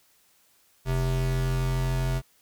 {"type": "tone pair together", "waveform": "square", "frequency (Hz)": [43.65, 130.81], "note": ["F1", "C3"], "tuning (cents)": [0, 0], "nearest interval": "octave + perfect fifth", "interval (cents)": 1900, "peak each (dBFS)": -28, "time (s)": [0.85, 2.22], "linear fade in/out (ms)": 50, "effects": ["white hiss -63 dBFS RMS until 2.41 s"]}